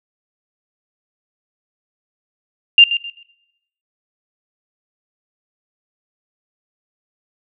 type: tone with echo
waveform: sine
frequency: 2794 Hz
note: F7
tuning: in tune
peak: -3 dBFS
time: 2.78-2.84 s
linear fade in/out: 2 ms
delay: 130 ms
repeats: 3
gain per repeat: -12 dB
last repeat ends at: 3.23 s
effects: noise-tail reverb RT60 0.9 s tail -22 dB re dry